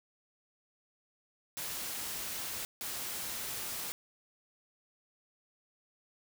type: noise bursts at uneven times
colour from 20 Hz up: white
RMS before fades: -39 dBFS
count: 2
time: 1.57-2.65 / 2.81-3.92 s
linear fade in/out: 0 ms
effects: none